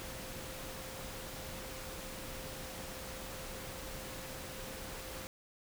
sine tone in noise, 523.3 Hz, C5, in tune, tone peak -51 dBFS, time 0-5.27 s, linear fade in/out 0 ms, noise pink, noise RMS -45 dBFS, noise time 0-5.27 s, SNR -9 dB, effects none

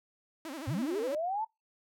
sawtooth tone with vibrato, 293.7 Hz, D4, in tune, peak -35 dBFS, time 0.45-1.15 s, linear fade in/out 2 ms, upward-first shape sine, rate 12 Hz, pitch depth 220 cents each way
sine linear sweep, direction up, 91.8 to 908 Hz, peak -30 dBFS, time 0.67-1.45 s, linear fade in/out 10 ms
effects noise-tail reverb RT60 0.2 s tail -24 dB re dry

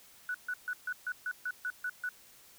sine tone bursts, 1480 Hz, F#6, in tune, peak -32 dBFS, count 10, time 0.29-2.09 s, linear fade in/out 2 ms, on 54 ms, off 140 ms, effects white hiss -58 dBFS RMS until 2.58 s

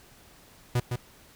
45% pulse tone with echo, 122.3 Hz, B2, 16 cents flat, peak -22 dBFS, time 0.75-0.8 s, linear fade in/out 5 ms, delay 160 ms, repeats 1, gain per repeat -5 dB, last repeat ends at 0.96 s, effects pink hiss -55 dBFS RMS until 1.35 s

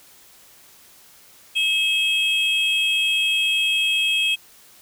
triangle tone pair together, 2578 / 3248 Hz, E7 / G#7, -39 / -39 cents, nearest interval major third, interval 400 cents, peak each -19 dBFS, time 1.55-4.36 s, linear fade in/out 20 ms, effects white hiss -50 dBFS RMS until 4.81 s

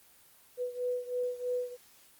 sine beating tone pair, 493.9 / 497 Hz, B4 / B4, 0 / +11 cents, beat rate 3.1 Hz, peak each -33 / -36 dBFS, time 0.57-1.77 s, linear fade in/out 50 ms, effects white hiss -60 dBFS RMS until 2.19 s + Opus 24 kbps

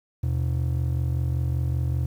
triangle ring-modulated tone, 102.7 Hz, G#2, 19 cents flat, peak -17 dBFS, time 0.23-2.06 s, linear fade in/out 5 ms, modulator 22.6 Hz, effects 9-bit

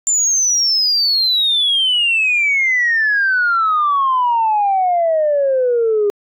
sine exponential sweep, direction down, 7240 to 403.8 Hz, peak -11 dBFS, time 0.07-6.1 s, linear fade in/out 0 ms, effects tanh soft clip ceiling -8 dBFS

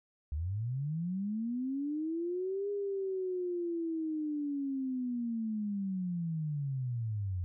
sine linear two-way sweep, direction up then down, 69.3 to 408.7 to 86.3 Hz, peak -32 dBFS, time 0.32-7.44 s, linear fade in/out 0 ms, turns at 2.7 s, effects none

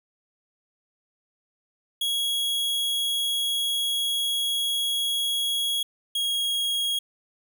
45% pulse tone pair in turn, 3322 / 3290 Hz, G#7 / G#7, 0 / -17 cents, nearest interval unison, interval 17 cents, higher first, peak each -23 dBFS, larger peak neither, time 2.01-5.83 / 6.15-6.99 s, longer first, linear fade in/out 5 ms, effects none

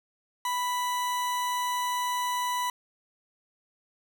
40% pulse tone, 987.8 Hz, B5, in tune, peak -26 dBFS, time 0.45-2.7 s, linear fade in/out 2 ms, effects none

